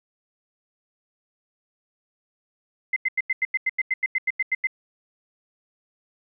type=tone bursts; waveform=sine; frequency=2067 Hz; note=C7; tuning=22 cents flat; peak=-19 dBFS; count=15; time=2.93-4.671 s; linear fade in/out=5 ms; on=33 ms; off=89 ms; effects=none